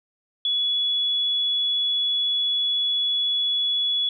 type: tone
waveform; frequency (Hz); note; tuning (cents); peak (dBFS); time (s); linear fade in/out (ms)
sine; 3394; G#7; +37; -20; 0.45-4.09; 2
effects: none